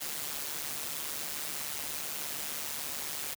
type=noise with amplitude modulation; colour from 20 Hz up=white; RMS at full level=-34 dBFS; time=0-3.35 s; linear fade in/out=20 ms; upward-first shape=sine; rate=147 Hz; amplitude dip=70%; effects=high-pass 80 Hz 12 dB/octave